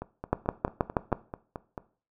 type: two click trains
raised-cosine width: 1 ms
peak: -21 / -9 dBFS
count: 9 / 6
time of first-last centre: 0.02-1.778 / 0.33-1.127 s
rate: 4.55 / 6.27 Hz
effects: noise-tail reverb RT60 0.4 s tail -17 dB re dry